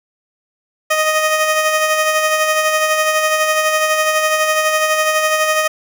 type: tone with tremolo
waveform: 15% pulse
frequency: 622.3 Hz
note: D#5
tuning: in tune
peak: -5 dBFS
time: 0.9-5.68 s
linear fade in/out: 10 ms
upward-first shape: sine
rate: 12 Hz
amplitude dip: 40%
effects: none